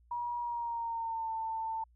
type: tone with pitch glide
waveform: sine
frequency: 958 to 893.8 Hz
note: A#5 to A5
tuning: +47 to +27 cents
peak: -33 dBFS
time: 0.11-1.84 s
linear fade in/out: 5 ms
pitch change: -120 cents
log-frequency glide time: 0.4-1.31 s
effects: added 59 Hz sine -61 dBFS peak until 1.95 s